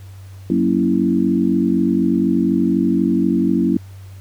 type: chord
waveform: sine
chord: F# dominant seventh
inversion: none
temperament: equal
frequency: 185 / 233.1 / 277.2 / 329.6 Hz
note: F#3 / A#3 / C#4 / E4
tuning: 0 / 0 / 0 / 0 cents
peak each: -19 dBFS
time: 0.5-3.77 s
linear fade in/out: 2 ms
effects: added 96 Hz sine -34 dBFS peak until 4.2 s + pink hiss -50 dBFS RMS until 4.2 s